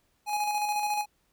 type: tone with tremolo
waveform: square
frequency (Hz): 835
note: G#5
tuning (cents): +9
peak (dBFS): -26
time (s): 0.26-1.06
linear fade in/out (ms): 50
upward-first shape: square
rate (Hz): 14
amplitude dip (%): 35
effects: pink hiss -71 dBFS RMS until 1.32 s